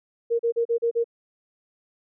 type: tone bursts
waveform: sine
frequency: 466.2 Hz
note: A#4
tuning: in tune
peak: -19 dBFS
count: 6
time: 0.3-1.043 s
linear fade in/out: 20 ms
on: 93 ms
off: 37 ms
effects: none